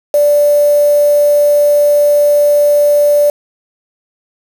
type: tone with quantisation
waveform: sine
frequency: 585 Hz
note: D5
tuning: 7 cents flat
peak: -6 dBFS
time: 0.14-3.3 s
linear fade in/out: 2 ms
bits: 4
effects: none